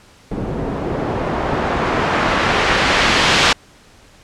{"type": "noise with low-pass filter sweep", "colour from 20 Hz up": "white", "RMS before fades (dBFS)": -17, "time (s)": [0.31, 3.53], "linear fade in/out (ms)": 5, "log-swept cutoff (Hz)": [360, 4000], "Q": 0.72, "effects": ["pink hiss -47 dBFS RMS until 4.23 s", "low-pass 8000 Hz 12 dB/octave"]}